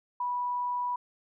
sine tone, 981 Hz, B5, 12 cents flat, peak -28 dBFS, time 0.2-0.96 s, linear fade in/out 5 ms, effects none

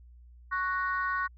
sine chord, F# major, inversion second, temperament equal, 1108.7 / 1480 / 1864.7 Hz, C#6 / F#6 / A#6, 0 / 0 / 0 cents, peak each -30 / -31 / -35 dBFS, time 0.51-1.28 s, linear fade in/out 20 ms, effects tanh soft clip ceiling -19 dBFS + added 60 Hz sine -50 dBFS peak until 1.37 s

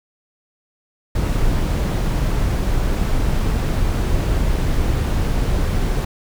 brown noise, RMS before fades -18 dBFS, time 1.15-6.05 s, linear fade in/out 5 ms, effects none

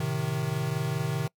square chord, A diminished, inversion none, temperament equal, 110 / 130.81 / 155.56 Hz, A2 / C3 / Eb3, 0 / 0 / 0 cents, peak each -37 / -31 / -31 dBFS, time 0-1.28 s, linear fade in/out 5 ms, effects noise-tail reverb RT60 0.1 s tail -24 dB re dry

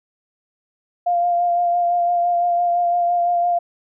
sine tone with vibrato, 698.5 Hz, F5, in tune, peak -15 dBFS, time 1.06-3.59 s, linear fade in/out 10 ms, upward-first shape sine, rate 5.9 Hz, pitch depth 19 cents each way, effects none

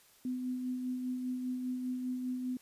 sine tone with tremolo, 252.6 Hz, B3, 39 cents sharp, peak -32 dBFS, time 0.25-2.57 s, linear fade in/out 2 ms, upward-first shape sine, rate 5 Hz, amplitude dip 35%, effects white hiss -63 dBFS RMS until 2.61 s + resampled to 32000 Hz

